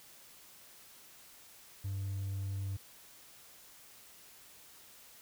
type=tone; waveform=triangle; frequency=97.7 Hz; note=G2; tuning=5 cents flat; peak=-32 dBFS; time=1.84-2.77 s; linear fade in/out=10 ms; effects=tanh soft clip ceiling -29 dBFS + white hiss -57 dBFS RMS until 5.21 s